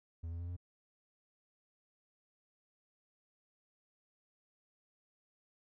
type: tone with pitch steps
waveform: triangle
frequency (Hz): 82.9 / 84.69 / 86.52 / 88.39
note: E2 / E2 / F2 / F2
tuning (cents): +10 / +47 / -16 / +21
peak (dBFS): -37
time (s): 0.23-0.566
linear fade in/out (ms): 10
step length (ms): 84
effects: none